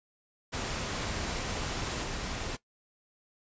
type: noise with level steps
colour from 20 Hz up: pink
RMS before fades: -34 / -36 dBFS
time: 0.52-2.57 s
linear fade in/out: 20 ms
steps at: 2.03 s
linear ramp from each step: 10 ms
effects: noise-tail reverb RT60 0.1 s tail -17 dB re dry + resampled to 16000 Hz